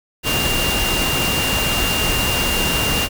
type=tone in noise; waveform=sine; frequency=2794 Hz; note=F7; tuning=in tune; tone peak=-21 dBFS; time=0.23-3.09 s; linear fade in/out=50 ms; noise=pink; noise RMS=-20 dBFS; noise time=0.23-3.09 s; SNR=-4 dB; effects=none